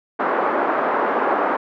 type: band-pass noise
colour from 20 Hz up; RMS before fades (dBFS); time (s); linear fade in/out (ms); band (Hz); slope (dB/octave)
white; -20; 0.19-1.57; 10; 280 to 1300; 24
effects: none